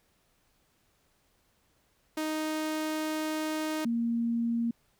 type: tone pair in turn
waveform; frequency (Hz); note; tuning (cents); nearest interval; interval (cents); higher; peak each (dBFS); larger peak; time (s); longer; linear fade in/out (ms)
sawtooth / sine; 311.1 / 233.1; D#4 / A#3; 0 / 0; perfect fourth; 500; first; -26; neither; 2.17-3.85 / 3.85-4.71; first; 5
effects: pink hiss -70 dBFS RMS until 4.99 s